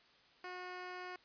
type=tone; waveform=10% pulse; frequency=362.9 Hz; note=F#4; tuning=34 cents flat; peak=-36 dBFS; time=0.44-1.16 s; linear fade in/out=2 ms; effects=white hiss -66 dBFS RMS until 1.24 s + resampled to 11025 Hz